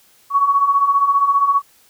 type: beating tone pair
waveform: sine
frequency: 1108.7 / 1123.7 Hz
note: C#6 / C#6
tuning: 0 / +23 cents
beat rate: 15 Hz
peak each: -19 / -13 dBFS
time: 0.3-1.62 s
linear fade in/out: 50 ms
effects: white hiss -53 dBFS RMS until 1.89 s